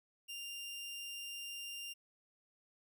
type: tone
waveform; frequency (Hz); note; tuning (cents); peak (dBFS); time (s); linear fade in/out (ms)
sawtooth; 2794; F7; 0; -40; 0.28-1.94; 20
effects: none